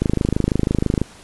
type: click train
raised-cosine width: 3 ms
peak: -4 dBFS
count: 27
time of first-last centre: 0.02-1.016 s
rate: 26.1 Hz
effects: pink hiss -44 dBFS RMS until 1.23 s + resampled to 24000 Hz